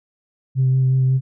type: tone with vibrato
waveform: sine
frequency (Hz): 130.81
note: C3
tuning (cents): 0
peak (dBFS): -12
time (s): 0.55-1.21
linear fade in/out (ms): 50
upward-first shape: sine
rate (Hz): 5.5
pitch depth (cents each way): 14
effects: tanh soft clip ceiling -10 dBFS